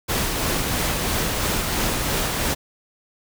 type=noise with tremolo; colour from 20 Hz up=pink; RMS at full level=-22 dBFS; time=0.08-2.55 s; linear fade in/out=20 ms; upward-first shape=sine; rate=3 Hz; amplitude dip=25%; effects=none